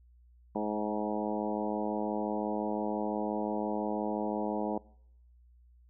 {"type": "harmonic tone with a mistuned harmonic", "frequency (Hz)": 105.8, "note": "G#2", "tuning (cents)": 33, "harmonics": [2, 3, 4, 5, 6, 7, 8, 9], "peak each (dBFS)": [-35, -37, -38, -39, -40, -40, -41, -42], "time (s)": [0.55, 4.78], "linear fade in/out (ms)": 5, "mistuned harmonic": 7, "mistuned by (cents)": 16, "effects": ["noise-tail reverb RT60 0.7 s tail -23 dB re dry", "added 60 Hz sine -57 dBFS peak until 5.89 s"]}